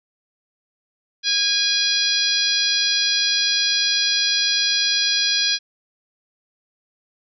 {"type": "harmonic tone with a mistuned harmonic", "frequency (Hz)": 819, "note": "G#5", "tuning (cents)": -24, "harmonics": [2, 3, 4, 5, 6, 7], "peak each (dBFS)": [-28, -28, -23, -22, -22, -27], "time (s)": [1.23, 5.59], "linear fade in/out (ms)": 50, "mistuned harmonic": 4, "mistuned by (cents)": 31, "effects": []}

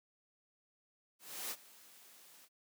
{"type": "noise with ADSR envelope", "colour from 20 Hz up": "white", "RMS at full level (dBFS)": -40, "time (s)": [1.19, 2.49], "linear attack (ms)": 320, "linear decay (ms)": 48, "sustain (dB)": -20, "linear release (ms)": 52, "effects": ["high-pass 200 Hz 12 dB/octave"]}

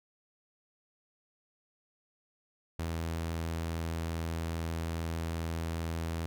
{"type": "tone", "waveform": "sawtooth", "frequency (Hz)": 82.41, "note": "E2", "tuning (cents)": 0, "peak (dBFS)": -29, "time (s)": [2.79, 6.26], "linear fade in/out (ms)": 0, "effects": []}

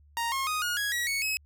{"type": "tone with pitch steps", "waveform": "sawtooth", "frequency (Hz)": [932.3, 1077.1, 1244.5, 1437.8, 1661.2, 1919.2, 2217, 2562], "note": ["A#5", "C6", "D#6", "F6", "G#6", "A#6", "C#7", "E7"], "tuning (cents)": [0, 50, 0, 50, 0, 50, 0, -50], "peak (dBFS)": -24, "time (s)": [0.17, 1.37], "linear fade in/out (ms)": 0, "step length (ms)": 150, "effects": ["added 73 Hz sine -55 dBFS peak until 1.45 s"]}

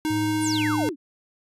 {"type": "tone with pitch glide", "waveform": "square", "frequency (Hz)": [311.1, 304.7], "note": ["D#4", "D#4"], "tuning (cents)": [0, -36], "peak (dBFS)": -23, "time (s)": [0.05, 0.89], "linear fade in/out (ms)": 0, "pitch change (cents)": -36, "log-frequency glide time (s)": [0.55, 0.63]}
{"type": "tone with tremolo", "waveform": "triangle", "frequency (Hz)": 108.9, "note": "A2", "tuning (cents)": -17, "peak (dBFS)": -26, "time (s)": [0.1, 0.89], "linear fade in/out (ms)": 5, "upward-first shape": "sine", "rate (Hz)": 2.2, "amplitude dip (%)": 35}
{"type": "exponential sweep", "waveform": "sine", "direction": "down", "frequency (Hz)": [11140, 250.6], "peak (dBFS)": -27, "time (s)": [0.4, 0.96], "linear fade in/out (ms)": 50}
{"effects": ["resampled to 32000 Hz"]}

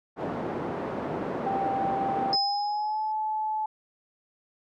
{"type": "band-pass noise", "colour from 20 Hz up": "pink", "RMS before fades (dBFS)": -32, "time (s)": [0.16, 2.37], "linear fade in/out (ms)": 50, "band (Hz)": [230, 860], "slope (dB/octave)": 12}
{"type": "tone with pitch glide", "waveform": "sine", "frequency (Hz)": [783, 863.8], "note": ["G5", "A5"], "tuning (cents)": [-2, -32], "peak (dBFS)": -26, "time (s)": [1.46, 3.66], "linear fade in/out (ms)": 5, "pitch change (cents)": 170, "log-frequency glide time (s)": [2.27, 2.99]}
{"type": "tone with exponential decay", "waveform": "sine", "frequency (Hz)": 5100, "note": "D#8", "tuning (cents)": 42, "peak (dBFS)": -21, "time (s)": [2.33, 3.12], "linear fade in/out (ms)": 1, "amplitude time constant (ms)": 170}
{"effects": []}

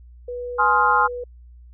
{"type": "tone", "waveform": "sine", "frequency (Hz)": 489.6, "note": "B4", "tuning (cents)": -15, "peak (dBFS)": -27, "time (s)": [0.28, 1.24], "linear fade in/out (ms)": 5}
{"type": "chord", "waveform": "sine", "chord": "F minor seventh", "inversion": "first", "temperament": "just", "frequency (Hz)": [838.1, 1047.7, 1257.2, 1396.9], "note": ["Ab5", "C6", "Eb6", "F6"], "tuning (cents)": [16, 2, 18, 0], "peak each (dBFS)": [-20, -19, -21, -20], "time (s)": [0.58, 1.08], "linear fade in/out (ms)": 20}
{"effects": ["added 60 Hz sine -42 dBFS peak until 1.73 s"]}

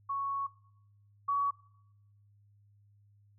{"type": "tone pair in turn", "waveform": "sine", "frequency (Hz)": [1108.7, 1128.7], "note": ["C#6", "C#6"], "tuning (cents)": [0, 31], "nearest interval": "unison", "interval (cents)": 31, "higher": "second", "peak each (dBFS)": [-31, -27], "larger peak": "second", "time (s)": [[0.09, 0.47], [1.28, 1.51]], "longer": "first", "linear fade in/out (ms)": 10, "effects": ["noise-tail reverb RT60 0.8 s tail -20 dB re dry", "added 102 Hz sine -61 dBFS peak until 3.38 s"]}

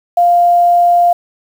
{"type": "tone with quantisation", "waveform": "sine", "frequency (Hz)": 698.5, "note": "F5", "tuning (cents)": 0, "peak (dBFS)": -6, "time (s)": [0.17, 1.13], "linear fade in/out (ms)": 5, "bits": 6, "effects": []}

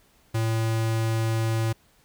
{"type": "tone", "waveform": "square", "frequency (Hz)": 112.5, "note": "A2", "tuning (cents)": 39, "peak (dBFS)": -23, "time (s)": [0.34, 1.73], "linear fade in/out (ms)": 10, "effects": ["pink hiss -61 dBFS RMS until 2.04 s"]}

